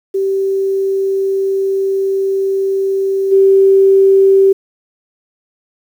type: tone with level steps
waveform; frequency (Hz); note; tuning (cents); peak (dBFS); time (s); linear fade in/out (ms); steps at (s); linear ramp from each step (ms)
sine; 388.4; G4; -16; -12 / -5; 0.14-4.53; 10; 3.31; 20
effects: 7-bit